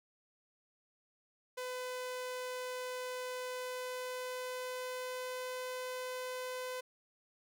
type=tone with pitch glide; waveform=sawtooth; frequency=504 to 507.2 Hz; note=B4 to B4; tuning=+35 to +46 cents; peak=-35 dBFS; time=1.57-6.81 s; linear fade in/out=10 ms; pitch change=+11 cents; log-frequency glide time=3.54-5.57 s; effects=none